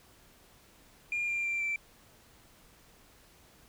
sine tone with pitch steps, 2409 / 2385 / 2362 / 2339 Hz, D7 / D7 / D7 / D7, +43 / +26 / +9 / -8 cents, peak -28 dBFS, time 1.12-1.76 s, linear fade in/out 2 ms, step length 160 ms, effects tanh soft clip ceiling -27 dBFS + pink hiss -60 dBFS RMS until 3.68 s

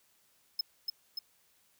square tone with echo, 5170 Hz, E8, 34 cents flat, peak -28 dBFS, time 0.59-0.61 s, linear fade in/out 5 ms, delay 290 ms, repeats 2, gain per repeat -3 dB, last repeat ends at 1.19 s, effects white hiss -69 dBFS RMS until 1.79 s

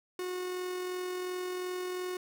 45% pulse tone with amplitude modulation, 364.2 Hz, F#4, 27 cents flat, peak -33 dBFS, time 0.19-2.17 s, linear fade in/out 2 ms, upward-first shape sine, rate 42.8 Hz, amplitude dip 25%, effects none

